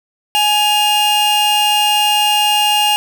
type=tone pair together; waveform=45% pulse; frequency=837 / 2818 Hz; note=G#5 / F7; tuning=+13 / +15 cents; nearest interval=octave + major sixth; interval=2102 cents; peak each=-14 dBFS; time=0.35-2.96 s; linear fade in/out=0 ms; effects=8-bit